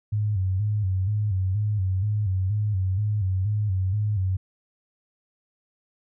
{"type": "tone with vibrato", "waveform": "sine", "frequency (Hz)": 99.5, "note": "G2", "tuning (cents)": 26, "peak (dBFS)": -21, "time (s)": [0.12, 4.37], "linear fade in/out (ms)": 10, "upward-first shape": "square", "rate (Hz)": 2.1, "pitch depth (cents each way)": 99, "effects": []}